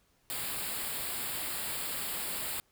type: band-stop noise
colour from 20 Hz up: white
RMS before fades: -36 dBFS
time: 0.3-2.6 s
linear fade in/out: 0 ms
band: 5000 to 7300 Hz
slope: 96 dB/octave
effects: pink hiss -70 dBFS RMS until 2.71 s